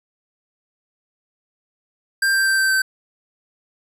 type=tone with pitch steps; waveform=square; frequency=1586 / 1576 / 1566 / 1556.1 / 1546.2 Hz; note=G6 / G6 / G6 / G6 / G6; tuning=+20 / +9 / -2 / -13 / -24 cents; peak=-16 dBFS; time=2.22-2.82 s; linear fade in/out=5 ms; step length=120 ms; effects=resampled to 32000 Hz